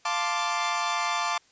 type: chord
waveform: sawtooth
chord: D minor seventh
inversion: first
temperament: equal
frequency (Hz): 698.5 / 880 / 1046.5 / 1174.7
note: F5 / A5 / C6 / D6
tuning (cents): 0 / 0 / 0 / 0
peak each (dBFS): -29 / -27 / -29 / -25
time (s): 0.05-1.38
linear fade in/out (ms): 5
effects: white hiss -61 dBFS RMS until 1.51 s + resampled to 16000 Hz